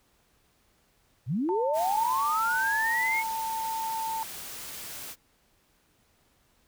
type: linear sweep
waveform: sine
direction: up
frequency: 99.1 to 2217 Hz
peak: -25 dBFS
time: 1.26-3.24 s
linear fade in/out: 50 ms
type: tone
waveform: sine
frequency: 895 Hz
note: A5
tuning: 29 cents sharp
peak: -29 dBFS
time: 1.49-4.23 s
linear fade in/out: 0 ms
type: noise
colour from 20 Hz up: white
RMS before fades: -40 dBFS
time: 1.73-5.16 s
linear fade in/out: 50 ms
effects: pink hiss -67 dBFS RMS until 6.67 s